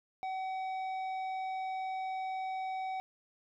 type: tone with tanh clipping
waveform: sine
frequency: 757 Hz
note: F#5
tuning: 39 cents sharp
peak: -36 dBFS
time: 0.23-3 s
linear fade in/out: 0 ms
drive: 9 dB
effects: none